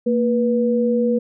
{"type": "tone pair together", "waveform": "sine", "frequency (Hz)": [230, 486.9], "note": ["A#3", "B4"], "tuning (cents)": [-23, -25], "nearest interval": "octave + minor second", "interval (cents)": 1298, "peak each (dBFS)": -18, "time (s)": [0.06, 1.19], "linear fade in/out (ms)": 10, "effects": []}